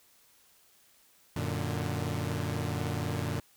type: chord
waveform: sawtooth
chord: Gb augmented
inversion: none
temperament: equal with one note detuned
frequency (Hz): 92.5 / 116.54 / 148.2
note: Gb2 / Bb2 / D3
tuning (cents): 0 / 0 / +16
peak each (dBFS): -31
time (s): 1.36-3.4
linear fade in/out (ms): 5
effects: white hiss -63 dBFS RMS until 3.56 s